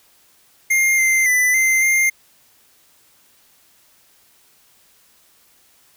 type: tone with pitch steps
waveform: square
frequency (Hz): 2117 / 2086 / 1996 / 2079 / 2109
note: C7 / C7 / B6 / C7 / C7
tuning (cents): +20 / -6 / +18 / -12 / +13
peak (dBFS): -14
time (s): 0.7-2.1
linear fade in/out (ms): 10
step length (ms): 280
effects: white hiss -55 dBFS RMS until 5.96 s